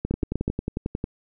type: two click trains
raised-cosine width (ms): 3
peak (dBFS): -13 / -11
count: 12 / 4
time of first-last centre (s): 0.05-1.041 / 0.11-0.479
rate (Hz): 11.1 / 8.12
effects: none